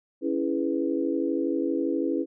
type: chord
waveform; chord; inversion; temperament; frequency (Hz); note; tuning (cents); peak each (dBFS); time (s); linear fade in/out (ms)
sine; C# minor seventh; none; equal; 277.2 / 329.6 / 415.3 / 493.9; C#4 / E4 / G#4 / B4; 0 / 0 / 0 / 0; -28 / -27 / -32 / -32; 0.21-2.26; 50
effects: none